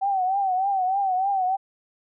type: tone with vibrato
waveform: sine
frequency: 766 Hz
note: G5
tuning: 40 cents flat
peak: -20 dBFS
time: 0.01-1.57 s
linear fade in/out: 20 ms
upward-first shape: triangle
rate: 3.3 Hz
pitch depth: 99 cents each way
effects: none